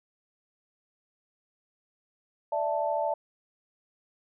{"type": "chord", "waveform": "sine", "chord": "D suspended second", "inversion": "none", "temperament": "just", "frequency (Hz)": [587.3, 660.7, 881], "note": ["D5", "E5", "A5"], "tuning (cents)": [0, 4, 2], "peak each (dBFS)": -30, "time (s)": [2.52, 3.14], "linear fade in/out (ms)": 5, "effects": []}